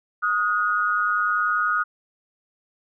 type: tone pair together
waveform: sine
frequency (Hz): 1244.5 / 1445.4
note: D#6 / F#6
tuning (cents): 0 / -41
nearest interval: minor third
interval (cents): 259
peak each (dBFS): -22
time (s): 0.22-1.84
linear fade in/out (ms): 20
effects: none